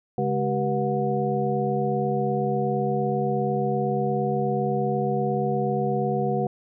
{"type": "tone cluster", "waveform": "sine", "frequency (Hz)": [139.2, 207.5, 386, 483.3, 727], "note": ["C#3", "G#3", "G4", "B4", "F#5"], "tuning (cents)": [8, -1, -27, -38, -31], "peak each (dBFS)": -28, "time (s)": [0.18, 6.47], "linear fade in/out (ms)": 2, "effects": []}